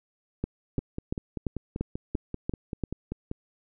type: two click trains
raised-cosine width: 3 ms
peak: -15 / -19 dBFS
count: 8 / 14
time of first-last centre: 0.44-2.837 / 0.79-3.314 s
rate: 2.92 / 5.15 Hz
effects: none